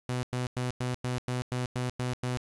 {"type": "tone bursts", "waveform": "sawtooth", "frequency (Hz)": 125.1, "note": "B2", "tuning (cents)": 23, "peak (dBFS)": -25, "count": 10, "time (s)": [0.09, 2.372], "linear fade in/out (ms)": 0, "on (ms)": 140, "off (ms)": 98, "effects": ["resampled to 24000 Hz", "9-bit"]}